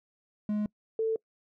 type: tone pair in turn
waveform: triangle / sine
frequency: 210 / 445 Hz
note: G#3 / A4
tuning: +19 / +20 cents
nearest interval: octave + minor second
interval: 1301 cents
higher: second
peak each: -25 dBFS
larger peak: neither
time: 0.49-0.66 / 0.99-1.16 s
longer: neither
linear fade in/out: 2 ms
effects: noise-tail reverb RT60 0.1 s tail -24 dB re dry